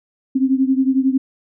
sine beating tone pair, 261.6 / 272.6 Hz, C4 / C#4, 0 / -29 cents, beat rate 11 Hz, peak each -15 / -18 dBFS, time 0.35-1.18 s, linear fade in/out 10 ms, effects none

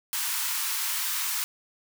white high-pass noise, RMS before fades -29 dBFS, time 0.13-1.44 s, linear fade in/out 0 ms, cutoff 870 Hz, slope 96 dB/octave, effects none

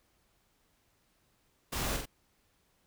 pink noise with echo, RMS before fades -35 dBFS, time 1.72-1.97 s, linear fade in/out 10 ms, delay 44 ms, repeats 2, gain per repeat -4 dB, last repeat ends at 2.058 s, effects pink hiss -72 dBFS RMS until 2.86 s

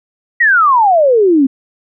sine exponential sweep, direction down, 1958 to 256.9 Hz, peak -6 dBFS, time 0.4-1.47 s, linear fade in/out 10 ms, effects none

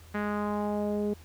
sawtooth tone with low-pass filter sweep, 207.7 Hz, G#3, in tune, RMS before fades -30 dBFS, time 0.14-1.14 s, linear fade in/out 10 ms, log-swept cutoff 1800 to 420 Hz, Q 2.3, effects added 82 Hz sine -48 dBFS peak until 1.24 s + pink hiss -56 dBFS RMS until 1.24 s

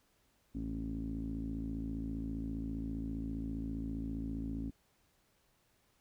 sawtooth tone with low-pass filter, 55 Hz, A1, in tune, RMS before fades -39 dBFS, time 0.54-4.71 s, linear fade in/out 20 ms, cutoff 260 Hz, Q 9.3, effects pink hiss -73 dBFS RMS until 6 s

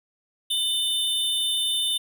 square tone pair together, 2990 / 3594 Hz, F#7 / A7, +17 / +36 cents, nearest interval minor third, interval 319 cents, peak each -29 / -24 dBFS, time 0.5-1.98 s, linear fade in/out 10 ms, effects none

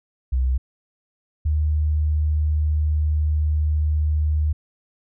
sine tone pair in turn, 64.1 / 76.21 Hz, C2 / D#2, -35 / -35 cents, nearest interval minor third, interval 300 cents, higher second, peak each -17 dBFS, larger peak neither, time 0.32-0.58 / 1.45-4.53 s, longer second, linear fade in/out 10 ms, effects none

